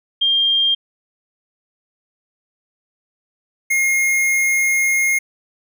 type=tone pair in turn; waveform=sine / square; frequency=3201 / 2142 Hz; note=G7 / C7; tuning=+36 / +40 cents; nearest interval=perfect fifth; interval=696 cents; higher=first; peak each=-13 / -15 dBFS; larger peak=first; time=0.21-0.75 / 3.7-5.19 s; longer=second; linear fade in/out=10 ms; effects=none